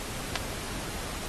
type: clicks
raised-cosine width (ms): 0.2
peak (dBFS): -10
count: 2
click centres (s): 0.356 / 0.359
effects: pink hiss -37 dBFS RMS until 1.28 s + AAC 32 kbps